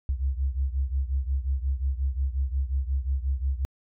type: beating tone pair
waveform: sine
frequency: 65.41 / 71.01 Hz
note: C2 / C#2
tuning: 0 / +42 cents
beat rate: 5.6 Hz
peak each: -25 / -28 dBFS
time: 0.09-3.65 s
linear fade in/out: 0 ms
effects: tanh soft clip ceiling -17 dBFS